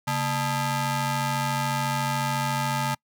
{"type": "ring-modulated tone", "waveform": "sawtooth", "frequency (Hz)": 370, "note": "F#4", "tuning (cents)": 0, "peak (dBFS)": -17, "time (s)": [0.07, 2.95], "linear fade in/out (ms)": 10, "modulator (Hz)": 508, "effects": ["noise-tail reverb RT60 0.1 s tail -26 dB re dry"]}